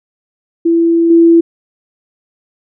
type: tone with level steps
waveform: sine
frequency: 334.4 Hz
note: E4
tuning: 25 cents sharp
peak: -7 / -3 dBFS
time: 0.65-1.41 s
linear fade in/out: 10 ms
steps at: 1.1 s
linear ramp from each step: 5 ms
effects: none